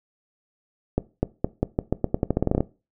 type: accelerating click train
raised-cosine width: 2 ms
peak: -7 dBFS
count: 17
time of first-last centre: 0.98-2.606 s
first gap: 250 ms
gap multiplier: 0.86
effects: noise-tail reverb RT60 0.3 s tail -19 dB re dry